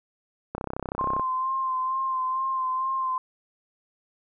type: click train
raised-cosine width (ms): 1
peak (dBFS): -16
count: 22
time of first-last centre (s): 0.55-1.196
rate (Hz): 32.5
type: tone with vibrato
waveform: sine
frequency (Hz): 1046.5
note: C6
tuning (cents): 0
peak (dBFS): -24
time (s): 0.99-3.18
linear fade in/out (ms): 2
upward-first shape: sine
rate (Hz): 2.2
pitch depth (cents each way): 27
effects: none